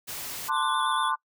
white noise, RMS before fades -36 dBFS, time 0.07-0.5 s, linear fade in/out 20 ms
sine chord, D dominant seventh, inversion second, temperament equal with one note detuned, 889.2 / 1046.5 / 1174.7 / 1480 Hz, A5 / C6 / D6 / F#6, +18 / 0 / 0 / 0 cents, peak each -30 / -27 / -30 / -32 dBFS, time 0.48-1.16 s, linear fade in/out 20 ms
square tone with vibrato, 3498 Hz, A7, 11 cents flat, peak -33 dBFS, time 0.51-1.12 s, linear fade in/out 50 ms, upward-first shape square, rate 8.6 Hz, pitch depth 28 cents each way
effects noise-tail reverb RT60 0.1 s tail -23 dB re dry

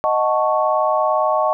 sine chord, D# half-diminished seventh, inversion none, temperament equal, 622.3 / 740 / 880 / 1108.7 Hz, D#5 / F#5 / A5 / C#6, 0 / 0 / 0 / 0 cents, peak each -18 / -22 / -22 / -20 dBFS, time 0.04-1.53 s, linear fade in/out 0 ms, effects none

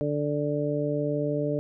harmonic tone, 146.83 Hz, D3, in tune, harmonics 1 / 2 / 3 / 4, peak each -30 / -30 / -30 / -30 dBFS, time 0.01-1.59 s, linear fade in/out 0 ms, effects none

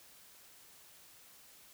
silence, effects white hiss -59 dBFS RMS until 1.73 s

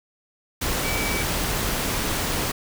sine tone in noise, 2295 Hz, D7, 40 cents flat, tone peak -29 dBFS, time 0.84-1.23 s, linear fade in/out 10 ms, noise pink, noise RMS -25 dBFS, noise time 0.61-2.52 s, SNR -7 dB, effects none

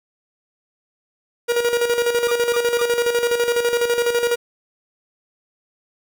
45% pulse tone with tremolo, 476.2 Hz, A#4, 37 cents sharp, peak -15 dBFS, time 1.48-4.36 s, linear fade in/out 20 ms, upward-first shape square, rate 12 Hz, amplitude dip 55%
sawtooth tone bursts, 1200 Hz, D6, 37 cents sharp, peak -22 dBFS, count 3, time 2.28-2.822 s, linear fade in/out 5 ms, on 34 ms, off 220 ms
effects none

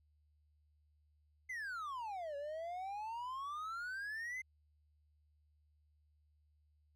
triangle exponential two-way sweep, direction down then up, 2093 to 560 to 2093 Hz, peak -39 dBFS, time 1.49-4.42 s, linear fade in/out 10 ms, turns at 2.36 s, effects added 75 Hz sine -70 dBFS peak until 6.95 s

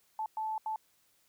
sine tone bursts at uneven times, 873 Hz, A5, 14 cents flat, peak -32 dBFS, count 3, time 0.19-0.26 / 0.37-0.58 / 0.66-0.76 s, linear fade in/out 2 ms, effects white hiss -70 dBFS RMS until 1.28 s

